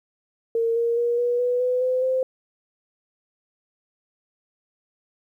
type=tone with pitch steps; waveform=sine; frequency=459.2 / 467.2 / 475.4 / 483.7 / 492.2 / 500.8 / 509.5 / 518.4 Hz; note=A#4 / A#4 / A#4 / B4 / B4 / B4 / C5 / C5; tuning=-26 / +4 / +34 / -36 / -6 / +24 / -46 / -16 cents; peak=-19 dBFS; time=0.55-2.23 s; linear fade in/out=2 ms; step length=210 ms; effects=10-bit